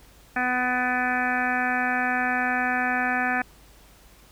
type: harmonic tone with a mistuned harmonic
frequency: 250.1 Hz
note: B3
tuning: 22 cents sharp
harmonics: 1 / 2 / 3 / 4 / 5 / 6 / 7 / 8 / 9 / 10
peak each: -30 / -39 / -27 / -38 / -34 / -29 / -27 / -39 / -35 / -37 dBFS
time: 0.36-3.42 s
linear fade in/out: 5 ms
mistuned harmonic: 9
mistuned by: +25 cents
effects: added 50 Hz sine -54 dBFS peak until 4.31 s + pink hiss -54 dBFS RMS until 4.31 s